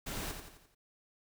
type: noise with echo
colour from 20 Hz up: pink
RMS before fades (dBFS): -40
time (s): 0.06-0.32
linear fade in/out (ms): 10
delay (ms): 86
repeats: 5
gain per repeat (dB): -6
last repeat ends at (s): 0.75
effects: none